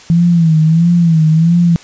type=tone with vibrato; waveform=sine; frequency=164.81 Hz; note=E3; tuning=in tune; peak=-6 dBFS; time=0.1-1.76 s; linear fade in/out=0 ms; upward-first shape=sine; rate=1.5 Hz; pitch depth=90 cents each way; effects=white hiss -38 dBFS RMS until 1.83 s + resampled to 16000 Hz